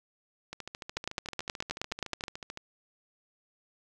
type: two click trains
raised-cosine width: 0.2 ms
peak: -22 / -14 dBFS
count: 29 / 13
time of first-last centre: 0.53-2.574 / 0.97-2.238 s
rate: 13.7 / 9.46 Hz
effects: none